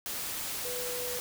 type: tone in noise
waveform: sine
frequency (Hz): 493.9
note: B4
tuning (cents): 0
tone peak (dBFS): -37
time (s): 0.65-1.19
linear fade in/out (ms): 0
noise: white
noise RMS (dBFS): -36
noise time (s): 0.06-1.2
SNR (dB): -4
effects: none